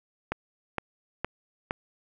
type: click train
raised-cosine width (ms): 0.5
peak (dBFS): -13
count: 4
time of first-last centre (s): 0.32-1.709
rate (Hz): 2.16
effects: none